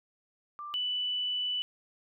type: tone pair in turn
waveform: sine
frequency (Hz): 1182 / 2978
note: D6 / F#7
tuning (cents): +11 / +11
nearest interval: octave + major third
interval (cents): 1600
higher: second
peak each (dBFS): -38 / -29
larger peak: second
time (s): 0.59-0.74 / 0.74-1.62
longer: second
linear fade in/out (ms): 0
effects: none